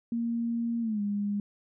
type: tone with pitch glide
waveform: sine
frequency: 233.1 to 204.1 Hz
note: A#3 to G#3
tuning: 0 to -30 cents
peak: -27 dBFS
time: 0.12-1.4 s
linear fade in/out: 2 ms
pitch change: -230 cents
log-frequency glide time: 0.81-1.01 s
effects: none